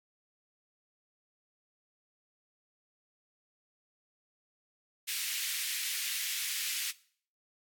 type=high-pass noise; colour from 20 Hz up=pink; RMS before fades=-35 dBFS; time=5.07-6.92 s; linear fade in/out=20 ms; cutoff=2100 Hz; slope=24 dB/octave; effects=noise-tail reverb RT60 0.5 s tail -19 dB re dry + AAC 64 kbps